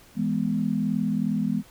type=chord; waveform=sine; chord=E major; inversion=none; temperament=equal; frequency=164.81 / 207.7 / 246.9 Hz; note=E3 / G#3 / B3; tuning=0 / 0 / 0 cents; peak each=-29 / -25 / -27 dBFS; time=0.15-1.63 s; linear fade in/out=50 ms; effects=pink hiss -53 dBFS RMS until 1.7 s